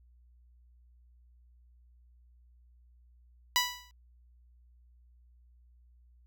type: tone with exponential decay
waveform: 10% pulse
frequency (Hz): 985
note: B5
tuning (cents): -5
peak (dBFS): -13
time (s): 3.56-3.91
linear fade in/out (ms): 0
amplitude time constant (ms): 75
effects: added 60 Hz sine -58 dBFS peak until 6.26 s